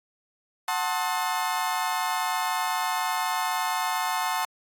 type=chord; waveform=35% pulse; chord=F# diminished seventh; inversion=none; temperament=just; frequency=740 / 888 / 1065.6 / 1278.7 Hz; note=F#5 / A5 / C6 / Eb6; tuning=0 / +16 / +31 / +47 cents; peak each=-29 / -27 / -29 / -33 dBFS; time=0.68-4.45 s; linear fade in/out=2 ms; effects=AAC 64 kbps